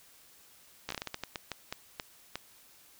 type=slowing click train; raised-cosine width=0.2 ms; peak=-18 dBFS; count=14; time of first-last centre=0.89-2.356 s; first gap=14 ms; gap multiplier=1.31; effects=white hiss -59 dBFS RMS until 2.99 s